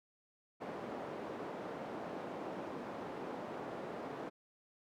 white band-pass noise, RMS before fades -44 dBFS, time 0.6-4.3 s, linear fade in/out 20 ms, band 210 to 640 Hz, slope 12 dB/octave, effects none

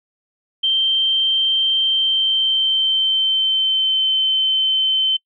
sine tone with pitch glide, 3136 to 3080 Hz, G7 to G7, 0 to -31 cents, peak -14 dBFS, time 0.63-5.17 s, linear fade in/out 10 ms, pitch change -31 cents, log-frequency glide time 1.8-4.09 s, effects noise-tail reverb RT60 0.1 s tail -26 dB re dry

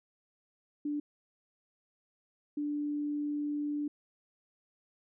sine tone bursts at uneven times, 293.7 Hz, D4, in tune, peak -31 dBFS, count 2, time 0.85-1 / 2.57-3.88 s, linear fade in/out 5 ms, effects none

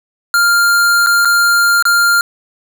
square tone with dropouts, 1399 Hz, F6, 3 cents sharp, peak -9 dBFS, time 0.34-2.21 s, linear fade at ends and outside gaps 1 ms, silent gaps 1.063-1.069 / 1.249-1.254 / 1.825-1.853 s, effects none

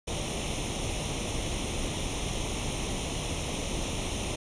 pink noise with comb filter, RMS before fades -32 dBFS, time 0.07-4.36 s, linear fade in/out 10 ms, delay 0.32 ms, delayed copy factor +0.75, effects resampled to 22050 Hz

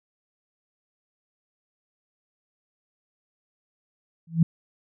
sine tone with exponential growth, 164.81 Hz, E3, in tune, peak -11 dBFS, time 4.27-4.43 s, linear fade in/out 5 ms, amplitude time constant 33 ms, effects none

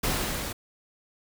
pink noise with level ramp, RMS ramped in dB -26 to -34 dBFS, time 0.03-0.53 s, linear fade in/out 10 ms, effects none

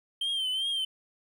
triangle tone with vibrato, 3129 Hz, G7, 4 cents flat, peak -26 dBFS, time 0.21-0.85 s, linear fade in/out 5 ms, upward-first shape triangle, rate 2.6 Hz, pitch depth 80 cents each way, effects none

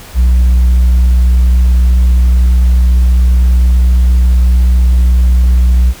triangle tone with tanh clipping, 61.74 Hz, B1, in tune, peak -5 dBFS, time 0.14-5.94 s, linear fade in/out 50 ms, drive 7 dB, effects pink hiss -33 dBFS RMS until 6 s

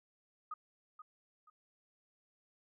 sine tone with echo, 1244.5 Hz, D#6, in tune, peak -39 dBFS, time 0.51-0.54 s, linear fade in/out 5 ms, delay 480 ms, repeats 2, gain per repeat -10 dB, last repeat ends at 1.5 s, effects none

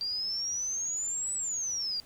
sine exponential two-way sweep, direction up then down, 4699 to 7990 to 4699 Hz, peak -30 dBFS, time 0.01-2 s, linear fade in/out 0 ms, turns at 1.34 s, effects pink hiss -57 dBFS RMS until 2.05 s

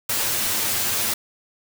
white noise with comb filter, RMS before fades -23 dBFS, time 0.09-1.14 s, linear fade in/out 5 ms, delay 8.8 ms, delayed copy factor +0.85, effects none

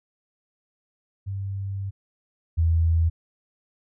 sine tone pair in turn, 98 / 82.41 Hz, G2 / E2, 0 / 0 cents, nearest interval minor third, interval 300 cents, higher first, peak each -27 / -17 dBFS, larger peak second, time 1.26-1.91 / 2.57-3.1 s, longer first, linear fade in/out 20 ms, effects none

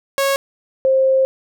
sawtooth / sine tone pair in turn, 550 / 529.6 Hz, C#5 / C5, -14 / +21 cents, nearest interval minor second, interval 65 cents, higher first, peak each -11 dBFS, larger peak neither, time 0.18-0.36 / 0.85-1.25 s, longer second, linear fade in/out 0 ms, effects none

